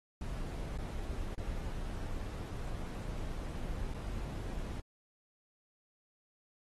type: noise with dropouts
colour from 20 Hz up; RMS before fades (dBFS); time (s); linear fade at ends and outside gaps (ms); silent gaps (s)
brown; -39; 0.21-4.8; 2; 0.777-0.785 / 1.349-1.379 / 3.939-3.943
effects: AAC 32 kbps